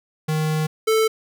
square tone pair in turn, 155.56 / 440.8 Hz, D#3 / A4, 0 / +3 cents, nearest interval octave + tritone, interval 1803 cents, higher second, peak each -20 / -16 dBFS, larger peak second, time 0.28-0.67 / 0.87-1.08 s, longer first, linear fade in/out 10 ms, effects none

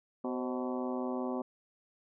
harmonic tone with a mistuned harmonic, 125.6 Hz, B2, 30 cents sharp, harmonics 2 / 3 / 4 / 5 / 6 / 7 / 8 / 9, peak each -35 / -39 / -41 / -43 / -45 / -46 / -47 / -48 dBFS, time 0.24-1.42 s, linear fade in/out 5 ms, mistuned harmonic 4, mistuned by +84 cents, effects none

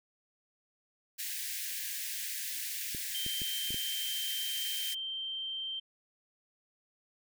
white high-pass noise, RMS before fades -38 dBFS, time 1.18-4.95 s, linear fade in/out 20 ms, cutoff 1600 Hz, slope 96 dB/octave
clicks, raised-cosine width 3 ms, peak -30 dBFS, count 5, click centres 2.948 / 3.264 / 3.418 / 3.706 / 3.744 s
sine tone, 3136 Hz, G7, in tune, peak -35 dBFS, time 3.14-5.8 s, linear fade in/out 10 ms
effects none

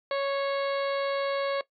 harmonic tone with a mistuned harmonic, 554.4 Hz, C#5, in tune, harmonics 1 / 2 / 3 / 4 / 5 / 6 / 7 / 8, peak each -26 / -33 / -38 / -39 / -45 / -45 / -43 / -43 dBFS, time 0.11-1.61 s, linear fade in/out 2 ms, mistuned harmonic 4, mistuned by -24 cents, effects noise-tail reverb RT60 0.1 s tail -18 dB re dry + MP3 96 kbps

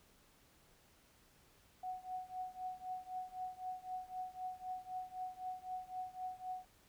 sine tone with tremolo, 740 Hz, F#5, in tune, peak -38 dBFS, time 1.83-6.65 s, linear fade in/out 5 ms, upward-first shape triangle, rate 3.9 Hz, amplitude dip 95%, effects pink hiss -68 dBFS RMS until 6.88 s

